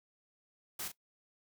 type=noise with echo; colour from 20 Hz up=white; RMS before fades=-40 dBFS; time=0.79-0.88 s; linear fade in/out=5 ms; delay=38 ms; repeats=1; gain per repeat=-8 dB; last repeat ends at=0.918 s; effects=noise-tail reverb RT60 0.1 s tail -18 dB re dry